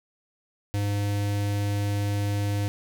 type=tone with notch filter; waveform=square; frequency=101.9 Hz; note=G#2; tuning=32 cents flat; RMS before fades=-26 dBFS; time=0.74-2.68 s; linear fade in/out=0 ms; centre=1200 Hz; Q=2; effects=none